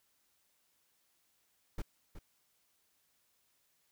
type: noise with echo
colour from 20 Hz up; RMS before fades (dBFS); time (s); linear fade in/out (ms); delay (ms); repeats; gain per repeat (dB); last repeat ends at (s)
brown; -36; 1.78-1.82; 5; 370; 1; -11; 2.19
effects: white hiss -75 dBFS RMS until 3.91 s